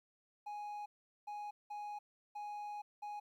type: tone bursts at uneven times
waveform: triangle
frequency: 830.6 Hz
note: G#5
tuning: in tune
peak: -40 dBFS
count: 5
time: 0.46-0.86 / 1.27-1.51 / 1.7-1.99 / 2.35-2.82 / 3.02-3.2 s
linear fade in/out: 10 ms
effects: 13-bit